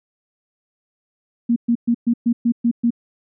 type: tone bursts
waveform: sine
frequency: 235.6 Hz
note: A#3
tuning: 19 cents sharp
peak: -13 dBFS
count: 8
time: 1.49-2.906 s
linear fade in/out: 10 ms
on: 72 ms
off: 120 ms
effects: none